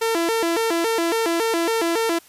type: tone with vibrato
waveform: sawtooth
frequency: 390 Hz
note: G4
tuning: 9 cents flat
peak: -15 dBFS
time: 0.01-2.19 s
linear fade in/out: 10 ms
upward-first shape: square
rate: 3.6 Hz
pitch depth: 260 cents each way
effects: white hiss -50 dBFS RMS until 2.28 s + resampled to 32000 Hz